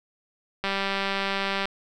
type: click train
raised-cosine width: 0.3 ms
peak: -11 dBFS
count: 200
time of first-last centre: 0.64-1.655 s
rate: 196 Hz
effects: none